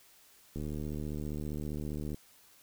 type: click train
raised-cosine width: 3 ms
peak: -26 dBFS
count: 120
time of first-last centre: 0.56-2.145 s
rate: 75.1 Hz
effects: white hiss -61 dBFS RMS until 2.62 s